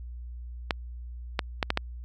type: clicks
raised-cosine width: 0.3 ms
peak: -8 dBFS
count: 5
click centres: 0.708 / 1.392 / 1.628 / 1.704 / 1.774 s
effects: added 60 Hz sine -37 dBFS peak until 2.04 s